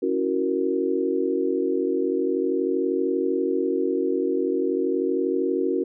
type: chord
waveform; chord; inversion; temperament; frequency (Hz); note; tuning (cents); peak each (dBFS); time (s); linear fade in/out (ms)
sine; F# dominant seventh; second; equal; 277.2 / 329.6 / 370 / 466.2; C#4 / E4 / F#4 / A#4; 0 / 0 / 0 / 0; -27 / -28 / -24 / -27; 0.02-5.84; 10
effects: none